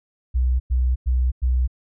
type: tone bursts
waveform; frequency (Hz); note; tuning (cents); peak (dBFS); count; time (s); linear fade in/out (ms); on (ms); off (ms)
sine; 62.8; B1; +30; -16; 4; 0.34-1.677; 20; 260; 99
effects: none